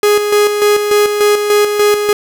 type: tone with tremolo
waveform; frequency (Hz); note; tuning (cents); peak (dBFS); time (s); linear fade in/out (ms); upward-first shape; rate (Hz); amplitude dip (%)
45% pulse; 415.3; G#4; 0; -7; 0.03-2.13; 2; square; 3.4; 50
effects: none

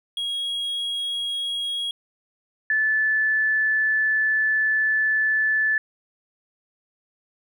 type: tone pair in turn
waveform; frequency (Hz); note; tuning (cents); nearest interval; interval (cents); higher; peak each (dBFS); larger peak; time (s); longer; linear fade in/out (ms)
triangle / sine; 3299 / 1742; G#7 / A6; -12 / -18; major seventh; 1106; first; -23 / -18; second; 0.17-1.91 / 2.7-5.78; second; 2
effects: none

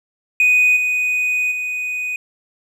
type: tone with level steps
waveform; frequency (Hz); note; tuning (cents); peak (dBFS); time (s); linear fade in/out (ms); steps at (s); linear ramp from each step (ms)
triangle; 2489; D#7; 0; -8 / -14 / -19; 0.4-2.16; 2; 0.76 / 1.51; 10
effects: tanh soft clip ceiling -5 dBFS

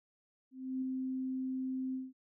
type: tone with ADSR envelope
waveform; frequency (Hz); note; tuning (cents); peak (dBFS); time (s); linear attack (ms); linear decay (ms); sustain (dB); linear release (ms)
sine; 260.3; C4; -9; -32; 0.51-2.13; 310; 4; -2; 190
effects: none

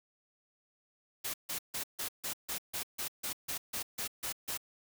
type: noise bursts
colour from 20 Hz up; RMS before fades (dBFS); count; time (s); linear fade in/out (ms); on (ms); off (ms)
white; -37; 14; 1.24-4.576; 10; 99; 150
effects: none

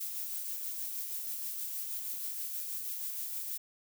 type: noise with tremolo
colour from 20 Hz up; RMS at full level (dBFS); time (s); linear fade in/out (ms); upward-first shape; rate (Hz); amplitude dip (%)
violet; -37; 0-3.58; 10; sine; 6.3; 30
effects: none

